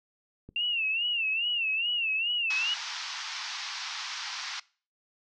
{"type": "click", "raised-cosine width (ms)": 3, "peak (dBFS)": -32, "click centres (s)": 0.49}
{"type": "tone with vibrato", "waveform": "sine", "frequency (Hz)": 2738, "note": "F7", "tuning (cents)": -35, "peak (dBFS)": -26, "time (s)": [0.56, 2.74], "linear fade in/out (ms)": 2, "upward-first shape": "sine", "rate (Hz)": 2.4, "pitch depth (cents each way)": 120}
{"type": "band-pass noise", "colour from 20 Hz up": "white", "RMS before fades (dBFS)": -37, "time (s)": [2.5, 4.6], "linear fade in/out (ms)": 5, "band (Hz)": [830, 5800], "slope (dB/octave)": 48}
{"effects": ["noise-tail reverb RT60 0.4 s tail -22 dB re dry"]}